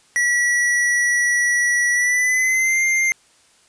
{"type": "tone with pitch glide", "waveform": "square", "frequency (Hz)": [1939, 2102], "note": ["B6", "C7"], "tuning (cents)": [-32, 7], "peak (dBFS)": -16, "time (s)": [0.16, 3.12], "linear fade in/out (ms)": 0, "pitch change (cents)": 139, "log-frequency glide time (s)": [1.92, 2.81], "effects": ["white hiss -55 dBFS RMS until 3.68 s", "resampled to 22050 Hz"]}